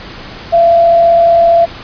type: tone with frequency modulation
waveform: sine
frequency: 678 Hz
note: E5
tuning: 49 cents sharp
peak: -4 dBFS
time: 0.52-1.66 s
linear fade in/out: 20 ms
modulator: 35.1 Hz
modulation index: 0.25
effects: pink hiss -29 dBFS RMS until 1.83 s + resampled to 11025 Hz